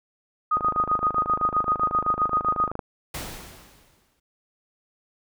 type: tone with tremolo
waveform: sine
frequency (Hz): 1244.5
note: D#6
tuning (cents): 0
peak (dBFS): -17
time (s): 0.51-2.71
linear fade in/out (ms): 5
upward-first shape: sine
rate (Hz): 7.7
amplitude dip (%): 90
type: click train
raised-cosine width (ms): 1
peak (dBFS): -16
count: 59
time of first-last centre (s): 0.57-2.792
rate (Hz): 26.1
type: noise with exponential decay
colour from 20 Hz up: pink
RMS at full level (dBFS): -31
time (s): 3.14-4.2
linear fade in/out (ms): 5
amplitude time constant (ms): 230
effects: none